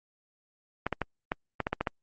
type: clicks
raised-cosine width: 0.5 ms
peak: -13 dBFS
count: 9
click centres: 0.866 / 0.927 / 1.017 / 1.319 / 1.603 / 1.669 / 1.73 / 1.81 / 1.872 s
effects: Opus 32 kbps